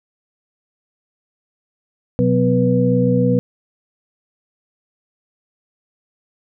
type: tone cluster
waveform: sine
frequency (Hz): 125.5 / 183.2 / 250.2 / 489.9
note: B2 / F#3 / B3 / B4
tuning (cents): +28 / -17 / +23 / -14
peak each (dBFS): -18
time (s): 2.19-3.39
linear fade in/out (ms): 0
effects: none